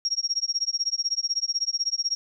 sine tone with tremolo, 5588 Hz, F8, in tune, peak -20 dBFS, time 0.05-2.15 s, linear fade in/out 0 ms, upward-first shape sine, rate 16 Hz, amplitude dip 100%, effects none

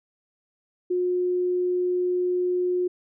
sine tone, 360 Hz, F#4, 47 cents flat, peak -21 dBFS, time 0.9-2.88 s, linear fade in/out 10 ms, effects none

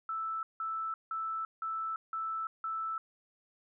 sine tone bursts, 1318.5 Hz, E6, in tune, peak -33 dBFS, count 6, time 0.09-2.98 s, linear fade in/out 2 ms, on 340 ms, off 170 ms, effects none

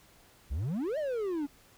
triangle exponential two-way sweep, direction up then down, 57.9 to 640 to 275.4 Hz, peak -28 dBFS, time 0.5-1.47 s, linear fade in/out 20 ms, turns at 0.98 s, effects pink hiss -60 dBFS RMS until 1.77 s

